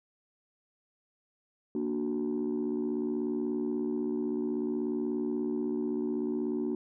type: chord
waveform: sine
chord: Bb augmented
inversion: none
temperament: equal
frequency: 233.1 / 293.7 / 370 Hz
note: Bb3 / D4 / F#4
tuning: 0 / 0 / 0 cents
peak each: -32 dBFS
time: 1.75-6.75 s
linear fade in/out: 2 ms
effects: tanh soft clip ceiling -24 dBFS